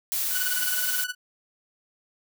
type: noise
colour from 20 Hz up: blue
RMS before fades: -27 dBFS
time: 0.12-1.04 s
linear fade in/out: 0 ms
type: tone with tremolo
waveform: sawtooth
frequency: 1483 Hz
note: F#6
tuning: 4 cents sharp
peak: -22 dBFS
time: 0.3-1.15 s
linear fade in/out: 50 ms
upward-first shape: triangle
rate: 19 Hz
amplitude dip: 95%
effects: none